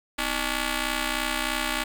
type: ring-modulated tone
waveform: 5% pulse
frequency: 287.3 Hz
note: D4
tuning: 38 cents flat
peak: -11 dBFS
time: 0.18-1.84 s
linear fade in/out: 10 ms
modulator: 543 Hz
effects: none